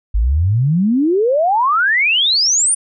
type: exponential sweep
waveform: sine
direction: up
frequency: 48.63 to 9670 Hz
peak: -11 dBFS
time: 0.14-2.75 s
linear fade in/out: 10 ms
effects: none